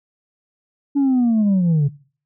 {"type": "linear sweep", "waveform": "sine", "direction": "down", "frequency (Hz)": [286.8, 136.3], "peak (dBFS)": -11, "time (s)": [0.95, 1.89], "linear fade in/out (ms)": 20, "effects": ["noise-tail reverb RT60 0.4 s tail -19 dB re dry", "tanh soft clip ceiling -12 dBFS"]}